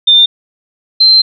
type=tone pair in turn; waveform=sine; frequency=3598 / 4121 Hz; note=A7 / C8; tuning=+38 / -27 cents; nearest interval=major second; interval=235 cents; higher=second; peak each=-3 dBFS; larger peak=neither; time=0.07-0.26 / 1-1.22 s; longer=second; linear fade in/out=10 ms; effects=none